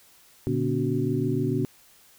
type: tone cluster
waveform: sine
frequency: 117.6 / 144.1 / 247 / 286.9 / 371.8 Hz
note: A#2 / D3 / B3 / D4 / F#4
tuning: +16 / -33 / 0 / -40 / +8 cents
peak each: -29 dBFS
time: 0.47-1.65 s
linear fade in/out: 0 ms
effects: white hiss -56 dBFS RMS until 2.18 s